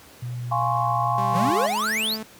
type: tone with vibrato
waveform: sine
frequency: 121.9 Hz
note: B2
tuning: 22 cents flat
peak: -27 dBFS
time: 0.22-1.5 s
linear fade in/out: 5 ms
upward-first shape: sine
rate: 2.6 Hz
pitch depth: 9 cents each way
type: chord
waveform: sine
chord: Db major seventh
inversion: first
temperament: equal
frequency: 698.5 / 830.6 / 1046.5 / 1108.7 Hz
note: F5 / Ab5 / C6 / Db6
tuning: 0 / 0 / 0 / 0 cents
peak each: -26 dBFS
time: 0.51-1.67 s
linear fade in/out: 10 ms
type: tone with pitch glide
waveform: sawtooth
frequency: 195.8 to 218.5 Hz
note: G3 to A3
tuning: -2 to -12 cents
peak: -27 dBFS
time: 1.18-2.23 s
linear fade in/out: 2 ms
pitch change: +190 cents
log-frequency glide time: 1.4-1.91 s
type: exponential sweep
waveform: square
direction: up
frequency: 144.2 to 5274 Hz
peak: -23 dBFS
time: 1.32-2.18 s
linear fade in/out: 50 ms
effects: pink hiss -48 dBFS RMS until 2.39 s + high-pass 80 Hz 12 dB/octave